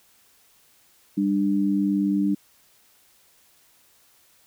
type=tone pair together; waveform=sine; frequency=198.2 / 297 Hz; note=G3 / D4; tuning=+19 / +20 cents; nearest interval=perfect fifth; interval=701 cents; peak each=-22 dBFS; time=1.17-2.35 s; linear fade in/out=10 ms; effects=white hiss -59 dBFS RMS until 4.46 s